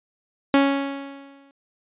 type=tone with exponential decay; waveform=sawtooth; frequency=277.2 Hz; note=C#4; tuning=in tune; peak=-9 dBFS; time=0.54-1.51 s; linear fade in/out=1 ms; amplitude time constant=210 ms; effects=resampled to 8000 Hz